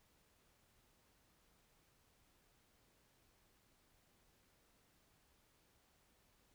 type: silence
effects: pink hiss -74 dBFS RMS until 6.54 s